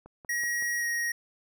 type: click train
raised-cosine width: 1 ms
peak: -34 dBFS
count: 4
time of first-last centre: 0.06-0.624 s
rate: 5.32 Hz
type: tone with pitch glide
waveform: square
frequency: 1900 to 1881.4 Hz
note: A#6 to A#6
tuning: +33 to +15 cents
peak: -28 dBFS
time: 0.29-1.12 s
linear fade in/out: 5 ms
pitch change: -18 cents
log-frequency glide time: 0.79-0.86 s
effects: none